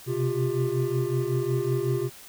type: tone cluster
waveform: triangle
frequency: 126.8 / 132.2 / 354.2 / 397.5 Hz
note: B2 / C3 / F4 / G4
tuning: +46 / +18 / +24 / +24 cents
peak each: -27 dBFS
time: 0.06-2.1 s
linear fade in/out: 50 ms
effects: white hiss -47 dBFS RMS until 2.28 s